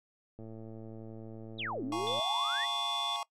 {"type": "click train", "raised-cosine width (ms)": 2, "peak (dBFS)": -34, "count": 201, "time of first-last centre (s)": [0.39, 2.192], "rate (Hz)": 111}
{"type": "exponential two-way sweep", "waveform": "sine", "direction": "down then up", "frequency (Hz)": [4062, 246.9, 2039], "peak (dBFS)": -34, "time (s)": [1.58, 2.66], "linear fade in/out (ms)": 20, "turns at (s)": 1.84}
{"type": "chord", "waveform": "square", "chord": "Bb minor seventh", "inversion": "second", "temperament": "equal", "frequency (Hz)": [698.5, 830.6, 932.3, 1108.7], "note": ["F5", "Ab5", "Bb5", "Db6"], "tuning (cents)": [0, 0, 0, 0], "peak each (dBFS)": [-43, -41, -43, -38], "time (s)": [1.92, 3.23], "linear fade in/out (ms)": 2}
{"type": "tone", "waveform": "sine", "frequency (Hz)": 3462, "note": "A7", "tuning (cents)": -29, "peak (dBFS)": -33, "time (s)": [2.07, 3.16], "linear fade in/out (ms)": 0}
{"effects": ["noise-tail reverb RT60 0.1 s tail -21 dB re dry", "low-pass 9000 Hz 12 dB/octave"]}